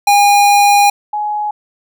square / sine tone pair in turn, 814 / 839.3 Hz, G#5 / G#5, -35 / +18 cents, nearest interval minor second, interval 53 cents, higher second, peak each -7 / -15 dBFS, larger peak first, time 0.07-0.9 / 1.13-1.51 s, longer first, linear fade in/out 5 ms, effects none

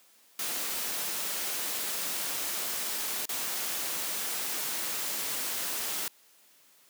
white noise with dropouts, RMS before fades -33 dBFS, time 0.39-6.08 s, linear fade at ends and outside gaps 2 ms, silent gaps 3.256-3.291 s, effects white hiss -61 dBFS RMS until 6.89 s + high-pass 200 Hz 12 dB/octave

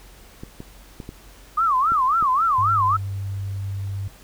clicks, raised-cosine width 3 ms, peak -21 dBFS, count 6, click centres 0.435 / 0.604 / 1.002 / 1.091 / 1.92 / 2.226 s
sine tone with vibrato, 1175 Hz, D6, 1 cent sharp, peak -16 dBFS, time 1.57-2.97 s, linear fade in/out 10 ms, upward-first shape sine, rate 3.7 Hz, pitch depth 260 cents each way
sine tone with pitch glide, 101.5 to 98.21 Hz, G#2 to G2, -39 to +4 cents, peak -25 dBFS, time 2.58-4.08 s, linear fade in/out 5 ms, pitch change -57 cents, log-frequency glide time 2.8-2.96 s
effects added 46 Hz sine -47 dBFS peak until 4.23 s + pink hiss -49 dBFS RMS until 4.23 s

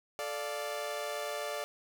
sawtooth chord, D minor, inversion second, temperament equal with one note detuned, 436.5 / 587.3 / 698.5 Hz, A4 / D5 / F5, -14 / 0 / 0 cents, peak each -38 / -33 / -38 dBFS, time 0.19-1.64 s, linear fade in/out 0 ms, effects none

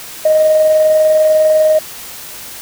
sine tone with tremolo, 622.3 Hz, D#5, in tune, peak -5 dBFS, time 0.25-1.79 s, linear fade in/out 5 ms, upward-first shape square, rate 20 Hz, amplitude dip 25%, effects tanh soft clip ceiling -2 dBFS + white hiss -30 dBFS RMS until 2.61 s

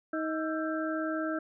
harmonic tone with a mistuned harmonic, 315.6 Hz, D#4, 25 cents sharp, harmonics 1 / 2 / 4 / 5, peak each -32 / -35 / -38 / -39 dBFS, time 0.13-1.39 s, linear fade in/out 5 ms, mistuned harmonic 4, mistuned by +95 cents, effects none

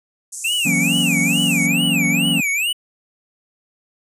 pink band-pass noise, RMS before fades -31 dBFS, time 0.32-1.67 s, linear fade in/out 10 ms, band 6400 to 9700 Hz, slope 48 dB/octave
square tone with vibrato, 2564 Hz, E7, 49 cents flat, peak -18 dBFS, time 0.44-2.73 s, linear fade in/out 10 ms, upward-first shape sine, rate 2.3 Hz, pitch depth 250 cents each way
triangle chord, F# dominant seventh, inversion third, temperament equal with one note detuned, 162.26 / 185 / 233.1 / 277.2 Hz, E3 / F#3 / A#3 / C#4, -27 / 0 / 0 / 0 cents, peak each -21 dBFS, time 0.65-2.41 s, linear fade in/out 10 ms
effects resampled to 32000 Hz

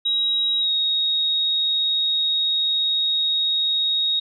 sine tone with pitch glide, 3825 to 3759 Hz, A#7 to A#7, +44 to +14 cents, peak -18 dBFS, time 0.05-4.2 s, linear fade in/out 10 ms, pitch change -30 cents, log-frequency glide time 0.6-0.7 s, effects none

